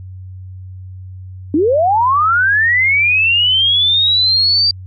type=linear sweep; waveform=sine; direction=up; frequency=277.2 to 4699 Hz; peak=-9 dBFS; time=1.54-4.71 s; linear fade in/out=2 ms; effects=added 93 Hz sine -28 dBFS peak until 4.86 s + MP3 64 kbps